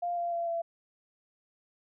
sine tone with pitch steps, 699 / 690.6 / 682.2 / 674 Hz, F5 / F5 / F5 / E5, +1 / -20 / -41 / +38 cents, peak -29 dBFS, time 0.02-0.62 s, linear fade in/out 10 ms, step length 150 ms, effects none

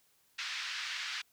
pink band-pass noise, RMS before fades -39 dBFS, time 0.38-1.22 s, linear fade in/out 10 ms, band 1500 to 5200 Hz, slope 24 dB/octave, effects white hiss -70 dBFS RMS until 1.32 s

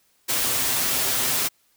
white noise with comb filter, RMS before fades -23 dBFS, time 0.28-1.49 s, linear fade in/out 20 ms, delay 7.7 ms, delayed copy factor +0.5, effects white hiss -64 dBFS RMS until 1.76 s

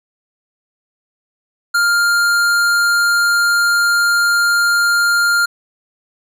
sine tone with hard clipping, 1402 Hz, F6, 6 cents sharp, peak -13 dBFS, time 1.74-5.46 s, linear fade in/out 10 ms, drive 15 dB, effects none

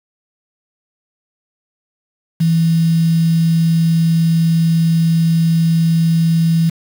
sine tone with quantisation, 164.7 Hz, E3, 1 cent flat, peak -10 dBFS, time 2.4-6.7 s, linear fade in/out 10 ms, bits 5, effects none

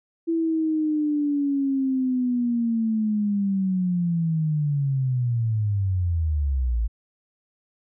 sine linear sweep, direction down, 332.9 to 53.2 Hz, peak -20 dBFS, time 0.27-6.88 s, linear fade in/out 20 ms, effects none

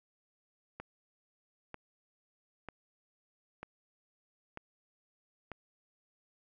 click train, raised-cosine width 0.5 ms, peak -27 dBFS, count 6, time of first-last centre 0.8-5.517 s, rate 1.06 Hz, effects none

